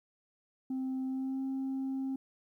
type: tone with pitch glide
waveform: sine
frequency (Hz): 261.6 to 266.8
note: C4 to C4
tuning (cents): 0 to +34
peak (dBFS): -30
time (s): 0.7-2.16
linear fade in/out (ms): 5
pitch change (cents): +34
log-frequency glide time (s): 1.05-1.42
effects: tanh soft clip ceiling -31 dBFS + 12-bit